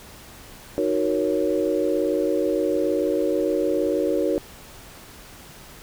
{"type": "chord", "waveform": "sine", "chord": "D# minor seventh", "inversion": "none", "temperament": "equal with one note detuned", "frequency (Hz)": [311.1, 370, 467.8, 554.4], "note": ["D#4", "F#4", "A#4", "C#5"], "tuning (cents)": [0, 0, 6, 0], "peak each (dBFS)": -25, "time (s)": [0.78, 4.38], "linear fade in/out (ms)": 0, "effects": ["pink hiss -44 dBFS RMS until 5.82 s"]}